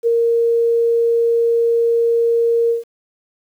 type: tone with ADSR envelope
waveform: sine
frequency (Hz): 465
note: A#4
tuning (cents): -4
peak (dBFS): -10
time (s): 0.03-2.84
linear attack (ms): 40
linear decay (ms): 8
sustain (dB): -2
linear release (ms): 140
effects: 8-bit